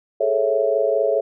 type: chord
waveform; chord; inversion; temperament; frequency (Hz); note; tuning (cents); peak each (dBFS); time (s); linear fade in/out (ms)
sine; A major seventh; third; equal with one note detuned; 415.3 / 440 / 552.1 / 659.3; G#4 / A4 / C#5 / E5; 0 / 0 / -7 / 0; -24 / -22 / -20 / -22; 0.2-1.21; 10
effects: none